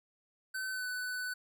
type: tone with pitch glide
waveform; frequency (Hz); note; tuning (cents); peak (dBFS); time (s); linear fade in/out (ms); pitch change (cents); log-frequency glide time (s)
square; 1526 to 1497.2; G6 to F#6; -47 to +20; -36; 0.54-1.34; 10; -33; 0.71-0.85
effects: none